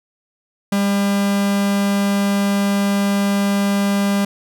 45% pulse tone, 200 Hz, G3, 35 cents sharp, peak -15 dBFS, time 0.72-4.25 s, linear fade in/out 5 ms, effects none

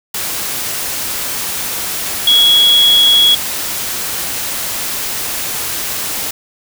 sine tone in noise, 3337 Hz, G#7, 8 cents sharp, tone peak -6 dBFS, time 2.27-3.35 s, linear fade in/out 5 ms, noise white, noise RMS -20 dBFS, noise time 0.14-6.31 s, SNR +11 dB, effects none

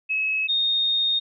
sine tone pair in turn, 2573 / 3692 Hz, E7 / A#7, -43 / -17 cents, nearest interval tritone, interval 626 cents, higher second, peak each -21 / -19 dBFS, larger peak second, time 0.09-0.48 / 0.48-1.2 s, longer second, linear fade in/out 20 ms, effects none

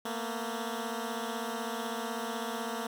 10% pulse beating tone pair, 225.7 / 241.7 Hz, A3 / B3, +44 / -37 cents, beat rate 16 Hz, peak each -27 / -30 dBFS, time 0.05-2.87 s, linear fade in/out 5 ms, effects none

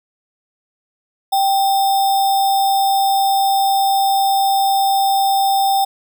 sine tone with sample-and-hold, 784 Hz, G5, in tune, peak -12 dBFS, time 1.32-5.85 s, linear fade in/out 10 ms, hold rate 4410 Hz, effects none

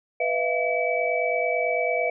sine tone cluster, 495 / 638 / 687 / 2292 Hz, B4 / D#5 / F5 / D7, +4 / +43 / -29 / -43 cents, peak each -27 dBFS, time 0.2-2.1 s, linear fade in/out 5 ms, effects none

